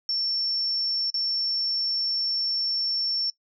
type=tone with dropouts; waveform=sine; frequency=5430 Hz; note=F8; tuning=50 cents flat; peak=-23 dBFS; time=0.09-3.3 s; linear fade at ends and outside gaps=1 ms; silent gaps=1.102-1.142 s; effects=noise-tail reverb RT60 0.1 s tail -21 dB re dry